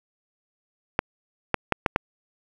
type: clicks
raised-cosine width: 0.5 ms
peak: -4 dBFS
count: 5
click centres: 0.991 / 1.543 / 1.723 / 1.862 / 1.961 s
effects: 7-bit